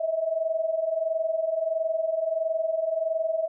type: tone pair together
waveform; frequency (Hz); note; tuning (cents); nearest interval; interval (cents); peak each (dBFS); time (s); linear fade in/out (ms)
sine; 630 / 651.5; D#5 / E5; +21 / -20; minor second; 59; -29 / -25; 0-3.48; 10
effects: none